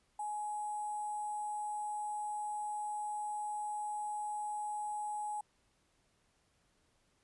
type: tone with sample-and-hold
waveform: sine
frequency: 840 Hz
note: G#5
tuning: 19 cents sharp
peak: -36 dBFS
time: 0.19-5.41 s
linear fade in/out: 5 ms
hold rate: 8820 Hz
effects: pink hiss -74 dBFS RMS until 7.23 s + resampled to 24000 Hz